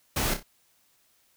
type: noise with echo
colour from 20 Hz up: pink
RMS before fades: -27 dBFS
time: 0.16-0.34 s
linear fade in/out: 5 ms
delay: 30 ms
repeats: 3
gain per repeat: -8 dB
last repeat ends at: 0.43 s
effects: white hiss -66 dBFS RMS until 1.36 s